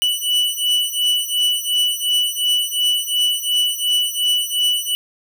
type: beating tone pair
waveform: 45% pulse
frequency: 2960 / 2962.8 Hz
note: F#7 / F#7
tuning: 0 / +2 cents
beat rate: 2.8 Hz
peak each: -19 dBFS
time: 0.02-4.95 s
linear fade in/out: 0 ms
effects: none